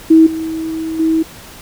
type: tone with level steps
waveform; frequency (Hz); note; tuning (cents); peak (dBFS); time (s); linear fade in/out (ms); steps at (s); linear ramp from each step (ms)
sine; 321.7; E4; -42; -3 / -18 / -10; 0.1-1.23; 10; 0.26 / 0.99; 10
effects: pink hiss -36 dBFS RMS until 1.61 s